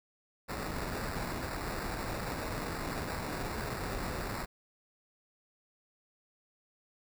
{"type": "noise with sample-and-hold", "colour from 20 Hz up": "pink", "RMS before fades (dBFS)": -37, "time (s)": [0.48, 4.46], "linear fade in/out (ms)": 20, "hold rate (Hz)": 3150, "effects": []}